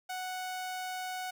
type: tone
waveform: sawtooth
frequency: 740 Hz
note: F#5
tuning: in tune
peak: -32 dBFS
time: 0.09-1.31 s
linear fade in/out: 10 ms
effects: none